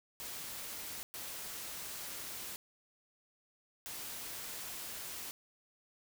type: noise bursts at uneven times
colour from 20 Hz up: white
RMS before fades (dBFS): -44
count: 3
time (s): 0.2-1.03 / 1.14-2.56 / 3.86-5.31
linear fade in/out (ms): 0
effects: none